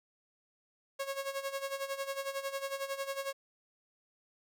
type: tone with tremolo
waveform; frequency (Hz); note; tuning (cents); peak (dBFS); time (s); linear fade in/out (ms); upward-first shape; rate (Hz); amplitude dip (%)
sawtooth; 548; C#5; -20; -29; 0.99-3.33; 10; sine; 11; 75
effects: none